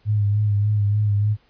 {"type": "tone with vibrato", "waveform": "sine", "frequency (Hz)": 103.83, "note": "G#2", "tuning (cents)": 0, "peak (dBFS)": -16, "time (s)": [0.05, 1.37], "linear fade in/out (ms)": 50, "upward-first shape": "sine", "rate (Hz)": 3.4, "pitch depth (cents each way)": 37, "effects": ["pink hiss -60 dBFS RMS until 1.49 s", "resampled to 11025 Hz"]}